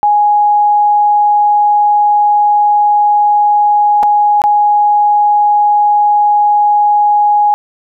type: tone with dropouts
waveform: sine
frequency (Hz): 830.6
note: G#5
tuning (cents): 0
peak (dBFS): -6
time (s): 0.03-7.54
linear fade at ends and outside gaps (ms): 0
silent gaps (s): 4.029-4.033 / 4.418-4.439
effects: none